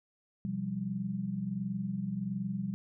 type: chord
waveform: sine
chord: C suspended fourth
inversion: none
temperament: equal with one note detuned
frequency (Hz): 127.53 / 174.61 / 196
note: C3 / F3 / G3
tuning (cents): -44 / 0 / 0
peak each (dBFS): -40 / -38 / -34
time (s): 0.45-2.74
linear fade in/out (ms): 0
effects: none